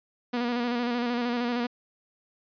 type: tone with vibrato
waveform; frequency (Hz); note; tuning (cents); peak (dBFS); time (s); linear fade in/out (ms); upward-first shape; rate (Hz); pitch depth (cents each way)
sawtooth; 241; B3; -42; -22; 0.33-1.67; 10; square; 13; 33
effects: resampled to 11025 Hz